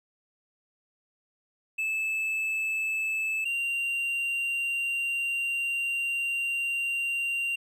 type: tone pair in turn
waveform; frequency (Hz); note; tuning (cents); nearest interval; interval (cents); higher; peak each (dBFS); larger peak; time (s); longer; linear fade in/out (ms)
triangle; 2618 / 2769; E7 / F7; -13 / -15; minor second; 98; second; -25; neither; 1.78-3.45 / 3.45-7.56; second; 10
effects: none